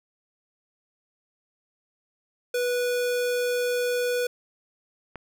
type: tone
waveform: square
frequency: 490.5 Hz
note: B4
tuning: 12 cents flat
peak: -24 dBFS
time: 2.54-4.27 s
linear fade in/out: 5 ms
type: click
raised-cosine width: 0.5 ms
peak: -22 dBFS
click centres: 5.157 s
effects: none